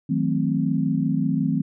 sine chord, D# diminished seventh, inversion none, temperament equal with one note detuned, 159.38 / 185 / 220 / 261.6 Hz, D#3 / F#3 / A3 / C4, +42 / 0 / 0 / 0 cents, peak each -24 / -26 / -26 / -24 dBFS, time 0.09-1.62 s, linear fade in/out 10 ms, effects none

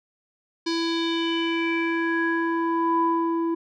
square tone with low-pass filter sweep, 332.3 Hz, E4, 14 cents sharp, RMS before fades -24 dBFS, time 0.66-3.55 s, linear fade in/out 10 ms, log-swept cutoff 4800 to 700 Hz, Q 4.7, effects none

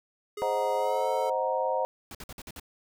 square tone with pitch glide, 415.3 to 439.2 Hz, G#4 to A4, 0 to -3 cents, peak -35 dBFS, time 0.37-1.3 s, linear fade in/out 5 ms, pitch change +97 cents, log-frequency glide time 0.76-1.09 s
sine chord, C half-diminished seventh, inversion none, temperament equal with one note detuned, 523.3 / 622.3 / 740 / 936.6 Hz, C5 / Eb5 / Gb5 / Bb5, 0 / 0 / 0 / +8 cents, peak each -29 / -32 / -33 / -30 dBFS, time 0.42-1.85 s, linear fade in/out 0 ms
pink noise bursts, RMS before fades -42 dBFS, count 6, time 2.11-2.598 s, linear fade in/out 2 ms, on 38 ms, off 52 ms
effects none

